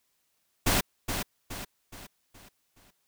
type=noise with echo; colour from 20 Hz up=pink; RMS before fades=-24 dBFS; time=0.66-0.81 s; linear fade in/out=10 ms; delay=420 ms; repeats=5; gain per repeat=-7 dB; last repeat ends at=2.91 s; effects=white hiss -74 dBFS RMS until 3.07 s